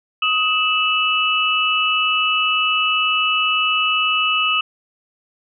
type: tone cluster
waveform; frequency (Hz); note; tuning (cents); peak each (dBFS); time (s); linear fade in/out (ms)
sine; 1258 / 2635 / 2937; D#6 / E7 / F#7; +19 / -1 / -13; -20 / -19 / -20; 0.22-4.61; 5
effects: none